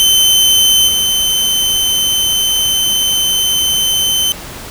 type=tone with level steps; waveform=sawtooth; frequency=3071 Hz; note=G7; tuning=36 cents flat; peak=-4 / -8 dBFS; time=0-4.32 s; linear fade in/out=0 ms; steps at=0.87 s; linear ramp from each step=20 ms; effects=pink hiss -29 dBFS RMS until 4.7 s